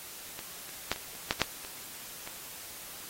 clicks, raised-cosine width 0.2 ms, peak -22 / -27 / -10 / -24 / -30 / -9 / -6 / -24 / -22 dBFS, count 9, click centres 0.391 / 0.692 / 0.916 / 0.961 / 1.152 / 1.309 / 1.417 / 1.649 / 2.275 s, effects white hiss -45 dBFS RMS until 3.09 s + AAC 48 kbps

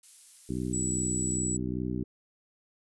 violet noise, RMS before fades -47 dBFS, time 0.03-1.37 s, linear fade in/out 5 ms
harmonic tone, 62.5 Hz, B1, 21 cents sharp, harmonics 1 / 2 / 3 / 4 / 5 / 6, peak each -39 / -36 / -35 / -36 / -36 / -40 dBFS, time 0.49-2.04 s, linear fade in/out 5 ms
sine tone, 7850 Hz, B8, 11 cents flat, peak -30 dBFS, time 0.73-1.57 s, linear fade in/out 5 ms
effects resampled to 24000 Hz

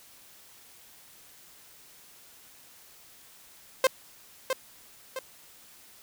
sawtooth tone with echo, 523.3 Hz, C5, in tune, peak -14 dBFS, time 3.84-3.87 s, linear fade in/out 2 ms, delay 660 ms, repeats 2, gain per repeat -7 dB, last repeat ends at 5.19 s, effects white hiss -54 dBFS RMS until 6.02 s

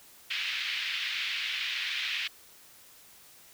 pink band-pass noise, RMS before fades -33 dBFS, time 0.3-2.28 s, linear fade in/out 10 ms, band 2100 to 3700 Hz, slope 24 dB/octave, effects white hiss -55 dBFS RMS until 3.53 s

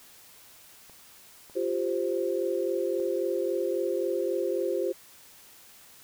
clicks, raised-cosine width 1 ms, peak -38 dBFS, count 3, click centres 0.897 / 1.498 / 3 s
sine chord, F suspended second, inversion none, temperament just, 349.2 / 392.9 / 523.8 Hz, F4 / G4 / C5, 0 / +4 / +2 cents, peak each -30 dBFS, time 1.55-4.93 s, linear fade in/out 20 ms
effects white hiss -53 dBFS RMS until 6.03 s

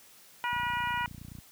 harmonic tone, 483.2 Hz, B4, 38 cents flat, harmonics 2 / 3 / 4 / 5 / 6, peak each -31 / -35 / -37 / -39 / -41 dBFS, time 0.44-1.06 s, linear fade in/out 0 ms
click train, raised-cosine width 5 ms, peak -31 dBFS, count 26, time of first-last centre 0.53-1.386 s, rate 29.2 Hz
effects white hiss -56 dBFS RMS until 1.51 s + high-pass 60 Hz 12 dB/octave

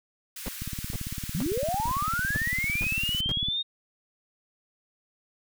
white high-pass noise, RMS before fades -39 dBFS, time 0.36-3.21 s, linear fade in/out 5 ms, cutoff 1300 Hz, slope 24 dB/octave
brown noise bursts, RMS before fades -31 dBFS, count 7, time 0.46-3.314 s, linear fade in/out 0 ms, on 22 ms, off 450 ms
click train, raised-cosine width 5 ms, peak -22 dBFS, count 52, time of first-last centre 0.62-3.485 s, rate 17.8 Hz
sine linear sweep, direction up, 122.2 to 3729 Hz, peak -26 dBFS, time 1.34-3.63 s, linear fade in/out 20 ms
effects none

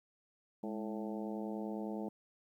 harmonic tone with a mistuned harmonic, 109.6 Hz, A2, 6 cents flat, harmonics 2 / 3 / 4 / 5 / 6 / 7 / 8, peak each -40 / -44 / -46 / -48 / -50 / -51 / -52 dBFS, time 0.63-2.09 s, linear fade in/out 5 ms, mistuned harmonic 2, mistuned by -71 cents, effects 12-bit

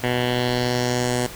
10% pulse tone with low-pass filter sweep, 123.47 Hz, B2, in tune, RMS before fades -22 dBFS, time 0.03-1.27 s, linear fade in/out 10 ms, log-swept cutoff 2500 to 9100 Hz, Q 2.4, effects pink hiss -37 dBFS RMS until 1.35 s

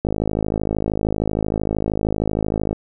click train, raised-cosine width 2 ms, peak -7 dBFS, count 143, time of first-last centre 0.05-2.729 s, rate 53 Hz, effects none

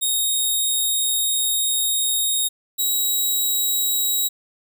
10% pulse tone pair in turn, 3729 / 3854 Hz, A#7 / B7, 0 / -43 cents, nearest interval minor second, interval 57 cents, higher second, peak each -11 dBFS, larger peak neither, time 0.01-2.49 / 2.78-4.29 s, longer first, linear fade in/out 20 ms, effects none

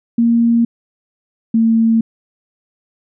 sine tone pair in turn, 233.1 / 226.2 Hz, A#3 / A3, 0 / +48 cents, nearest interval minor second, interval 52 cents, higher first, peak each -9 dBFS, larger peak neither, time 0.18-0.65 / 1.54-2.01 s, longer neither, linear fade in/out 5 ms, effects none

